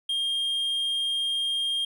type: tone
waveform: triangle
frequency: 3217 Hz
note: G7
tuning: 44 cents sharp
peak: -23 dBFS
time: 0.09-1.85 s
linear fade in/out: 5 ms
effects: none